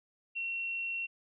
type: tone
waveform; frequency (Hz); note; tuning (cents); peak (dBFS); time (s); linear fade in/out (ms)
sine; 2726; F7; -43; -33; 0.35-1.07; 20
effects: none